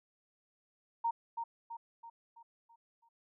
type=tone with echo; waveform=sine; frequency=926 Hz; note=A#5; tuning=12 cents flat; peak=-29 dBFS; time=1.04-1.11 s; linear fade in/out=10 ms; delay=330 ms; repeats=6; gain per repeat=-6 dB; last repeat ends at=3.09 s; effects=none